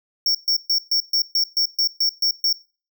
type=tone bursts; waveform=square; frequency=5480 Hz; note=F8; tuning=34 cents flat; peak=-17 dBFS; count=11; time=0.26-2.528 s; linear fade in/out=2 ms; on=88 ms; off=130 ms; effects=noise-tail reverb RT60 0.4 s tail -23 dB re dry